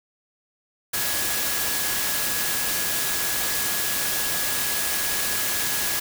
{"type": "tone in noise", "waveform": "sine", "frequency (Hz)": 1676, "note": "G#6", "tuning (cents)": 15, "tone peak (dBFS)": -34, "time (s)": [0.93, 6], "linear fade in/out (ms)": 10, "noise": "white", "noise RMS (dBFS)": -25, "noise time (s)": [0.93, 6], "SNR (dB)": -12, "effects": []}